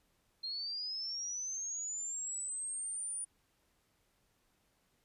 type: linear sweep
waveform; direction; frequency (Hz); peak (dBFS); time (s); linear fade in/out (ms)
sine; up; 4169 to 9510; -37; 0.43-3.25; 10
effects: pink hiss -75 dBFS RMS until 5.04 s + resampled to 32000 Hz